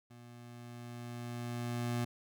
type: tone with level ramp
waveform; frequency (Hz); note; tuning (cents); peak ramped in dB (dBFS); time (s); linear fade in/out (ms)
25% pulse; 120; B2; -49; -49 to -28; 0.1-2.05; 10
effects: none